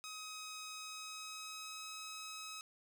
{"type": "tone with pitch glide", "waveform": "10% pulse", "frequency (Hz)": [1265, 1278.2], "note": ["D#6", "D#6"], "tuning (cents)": [28, 46], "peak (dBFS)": -37, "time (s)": [0.04, 2.61], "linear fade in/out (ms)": 0, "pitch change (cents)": 18, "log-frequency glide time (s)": [0.66, 1.87], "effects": []}